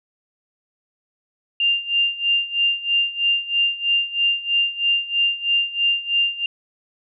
sine tone with tremolo, 2794 Hz, F7, in tune, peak -14 dBFS, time 1.6-6.46 s, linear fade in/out 2 ms, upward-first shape sine, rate 3.1 Hz, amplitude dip 85%, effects none

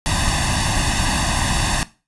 pink noise with comb filter, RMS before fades -19 dBFS, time 0.06-1.83 s, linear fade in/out 0 ms, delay 1.1 ms, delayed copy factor +0.95, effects noise-tail reverb RT60 0.3 s tail -17 dB re dry + resampled to 24000 Hz

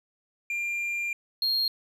triangle tone pair in turn, 2390 / 4240 Hz, D7 / C8, +30 / +22 cents, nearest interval minor seventh, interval 992 cents, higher second, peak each -26 / -22 dBFS, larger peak second, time 0.5-1.13 / 1.42-1.68 s, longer first, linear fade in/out 2 ms, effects resampled to 32000 Hz

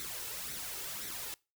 white noise with flanger, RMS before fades -41 dBFS, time 0-1.34 s, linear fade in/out 0 ms, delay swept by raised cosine 0.5 to 2.3 ms, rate 1.9 Hz, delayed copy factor +0.6, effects noise-tail reverb RT60 0.3 s tail -24 dB re dry

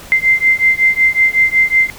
sine beating tone pair, 2081 / 2086.4 Hz, C7 / C7, -10 / -5 cents, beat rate 5.4 Hz, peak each -12 dBFS, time 0.12-1.9 s, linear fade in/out 0 ms, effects pink hiss -35 dBFS RMS until 1.98 s

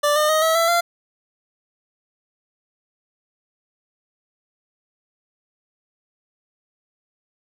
25% pulse tone with pitch steps, 587.3 / 606.3 / 625.8 / 646 / 666.9 / 688.4 Hz, D5 / D#5 / D#5 / E5 / E5 / F5, 0 / -45 / +10 / -35 / +20 / -25 cents, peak -12 dBFS, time 0.03-0.81 s, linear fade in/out 10 ms, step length 130 ms, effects none

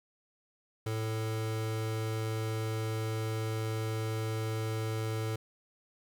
square tone pair together, 110.44 / 441.4 Hz, A2 / A4, +7 / +5 cents, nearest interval 2 octaves, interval 2398 cents, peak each -33 / -40 dBFS, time 0.86-5.36 s, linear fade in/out 5 ms, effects none

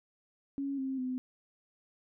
sine tone with pitch steps, 277.2 / 265.9 / 255.1 Hz, C#4 / C4 / C4, 0 / +28 / -44 cents, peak -32 dBFS, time 0.58-1.18 s, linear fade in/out 0 ms, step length 200 ms, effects none

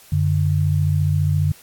sine tone pair together, 92.98 / 147.6 Hz, F#2 / D3, +9 / +9 cents, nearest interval minor sixth, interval 800 cents, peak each -18 dBFS, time 0.12-1.52 s, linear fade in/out 5 ms, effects white hiss -47 dBFS RMS until 1.62 s + AAC 64 kbps

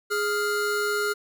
square tone pair together, 415.6 / 1400 Hz, G#4 / F6, +1 / +4 cents, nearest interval octave + major sixth, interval 2103 cents, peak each -27 dBFS, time 0.1-1.14 s, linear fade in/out 20 ms, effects none

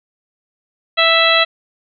harmonic tone, 659.3 Hz, E5, in tune, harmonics 1 / 2 / 3 / 4 / 5 / 6, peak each -17 / -17 / -17 / -17 / -17 / -17 dBFS, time 0.97-1.45 s, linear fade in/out 20 ms, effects none

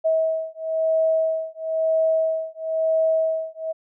sine beating tone pair, 642 / 643 Hz, E5 / E5, -46 / -43 cents, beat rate 1 Hz, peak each -22 dBFS, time 0.04-3.73 s, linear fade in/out 20 ms, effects none

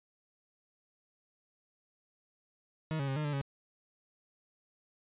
40% pulse tone with pitch steps, 157.7 / 138.3 / 134.6 / 152 / 146.6 / 138.6 Hz, D#3 / C#3 / C3 / D#3 / D3 / C#3, +24 / -4 / +49 / -40 / -3 / 0 cents, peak -31 dBFS, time 2.91-3.414 s, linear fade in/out 0 ms, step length 84 ms, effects resampled to 8000 Hz

